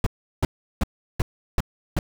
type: noise bursts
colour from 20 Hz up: brown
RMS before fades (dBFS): -19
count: 6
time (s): 0.04-1.99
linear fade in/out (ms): 2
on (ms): 25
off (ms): 360
effects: none